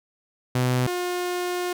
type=tone pair in turn; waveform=sawtooth; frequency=126 / 357.2 Hz; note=B2 / F4; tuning=+35 / +39 cents; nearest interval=octave + tritone; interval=1804 cents; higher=second; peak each=-16 / -21 dBFS; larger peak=first; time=0.55-0.87 / 0.87-1.73 s; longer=second; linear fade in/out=5 ms; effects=none

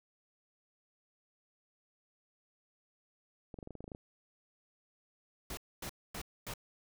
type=clicks; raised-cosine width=2 ms; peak=-32 dBFS; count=11; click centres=3.542 / 3.588 / 3.628 / 3.674 / 3.707 / 3.753 / 3.806 / 3.842 / 3.879 / 3.918 / 3.949 s
type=noise bursts; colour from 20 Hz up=pink; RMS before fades=-42 dBFS; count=4; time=5.5-6.538 s; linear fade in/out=2 ms; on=72 ms; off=250 ms
effects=none

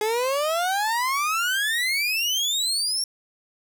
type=exponential sweep; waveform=30% pulse; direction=up; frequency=418.2 to 5588 Hz; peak=-19 dBFS; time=0.01-3.04 s; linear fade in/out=2 ms; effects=none

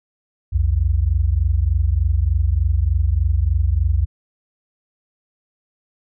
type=tone pair together; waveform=sine; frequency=61.74 / 85.08 Hz; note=B1 / F2; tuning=0 / -45 cents; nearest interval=tritone; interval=555 cents; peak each=-17 / -17 dBFS; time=0.52-4.06 s; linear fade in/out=20 ms; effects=none

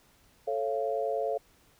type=chord; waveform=sine; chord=A augmented; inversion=none; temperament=just; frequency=440 / 550 / 687.5 Hz; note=A4 / C#5 / E#5; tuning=0 / -14 / -27 cents; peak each=-32 dBFS; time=0.47-1.38 s; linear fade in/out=10 ms; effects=pink hiss -63 dBFS RMS until 1.79 s

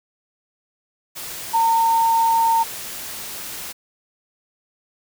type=tone in noise; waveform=sine; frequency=912 Hz; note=A#5; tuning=38 cents flat; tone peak=-14 dBFS; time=1.53-2.64 s; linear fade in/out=20 ms; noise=white; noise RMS=-32 dBFS; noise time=1.15-3.73 s; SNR=+15 dB; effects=none

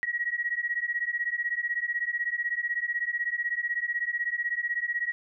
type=beating tone pair; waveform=sine; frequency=1900 / 1916 Hz; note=A#6 / A#6; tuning=+33 / +47 cents; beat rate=16 Hz; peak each=-30 dBFS; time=0.03-5.12 s; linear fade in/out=0 ms; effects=none

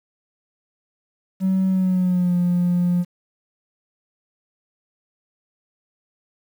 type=tone with pitch glide; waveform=triangle; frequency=189.3 to 176.62 Hz; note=F#3 to F3; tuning=+40 to +20 cents; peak=-13 dBFS; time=1.4-3.05 s; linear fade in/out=50 ms; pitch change=-120 cents; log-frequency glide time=1.67-2.35 s; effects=tanh soft clip ceiling -12 dBFS + 8-bit

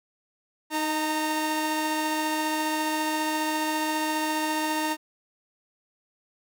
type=tone pair together; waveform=sawtooth; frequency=311.1 / 918.6 Hz; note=D#4 / A#5; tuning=0 / -26 cents; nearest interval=octave + perfect fifth; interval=1874 cents; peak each=-24 dBFS; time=0.7-4.97 s; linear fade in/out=50 ms; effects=none

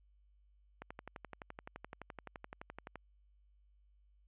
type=click train; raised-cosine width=0.5 ms; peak=-30 dBFS; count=26; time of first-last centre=0.82-2.957 s; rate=11.7 Hz; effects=added 50 Hz sine -65 dBFS peak until 4.27 s + resampled to 8000 Hz

